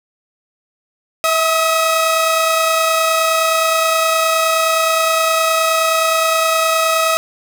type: tone pair together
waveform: sawtooth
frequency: 649 / 1268.4 Hz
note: E5 / D#6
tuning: -27 / +33 cents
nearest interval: octave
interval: 1160 cents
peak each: -12 dBFS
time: 1.24-7.17 s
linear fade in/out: 0 ms
effects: none